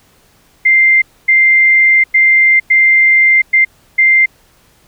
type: tone bursts at uneven times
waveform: sine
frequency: 2093 Hz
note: C7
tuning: in tune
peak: -5 dBFS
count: 6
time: 0.65-1.02 / 1.28-2.04 / 2.14-2.6 / 2.7-3.42 / 3.53-3.65 / 3.98-4.26 s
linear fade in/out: 10 ms
effects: pink hiss -50 dBFS RMS until 4.87 s